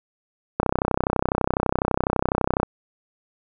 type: click train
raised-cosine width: 1 ms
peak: -5 dBFS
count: 66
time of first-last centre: 0.6-2.631 s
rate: 32 Hz
effects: none